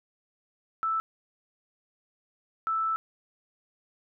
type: tone bursts at uneven times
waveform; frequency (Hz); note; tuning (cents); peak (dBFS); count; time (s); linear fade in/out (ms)
sine; 1318.5; E6; 0; -25; 2; 0.83-1 / 2.67-2.96; 0
effects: none